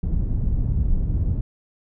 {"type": "low-pass noise", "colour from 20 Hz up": "pink", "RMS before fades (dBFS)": -21, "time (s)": [0.03, 1.41], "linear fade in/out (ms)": 5, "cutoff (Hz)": 120, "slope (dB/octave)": 12, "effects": []}